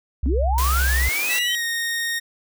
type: tone with vibrato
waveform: sine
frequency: 65.41 Hz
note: C2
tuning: in tune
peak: -18 dBFS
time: 0.23-1.09 s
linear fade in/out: 5 ms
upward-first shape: triangle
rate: 2.2 Hz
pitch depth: 19 cents each way
type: linear sweep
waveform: sine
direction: up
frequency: 233.1 to 3142 Hz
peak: -22 dBFS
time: 0.26-1.55 s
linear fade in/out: 0 ms
type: high-pass noise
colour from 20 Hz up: white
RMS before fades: -27 dBFS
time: 0.58-1.39 s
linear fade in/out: 2 ms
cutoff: 280 Hz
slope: 24 dB/octave
type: tone with pitch glide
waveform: sawtooth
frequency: 1959 to 1855.5 Hz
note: B6 to A#6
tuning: -15 to -9 cents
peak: -19 dBFS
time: 1.29-2.2 s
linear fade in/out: 20 ms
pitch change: -94 cents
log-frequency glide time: 1.41-1.64 s
effects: none